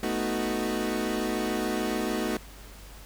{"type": "chord", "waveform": "30% pulse", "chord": "B dominant seventh", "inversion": "third", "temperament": "equal", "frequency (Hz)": [220, 246.9, 311.1, 370], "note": ["A3", "B3", "D#4", "F#4"], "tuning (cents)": [0, 0, 0, 0], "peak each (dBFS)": [-29, -31, -30, -30], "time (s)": [0.03, 2.37], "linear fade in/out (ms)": 2, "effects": ["added 49 Hz sine -46 dBFS peak until 3.05 s", "pink hiss -49 dBFS RMS until 3.05 s"]}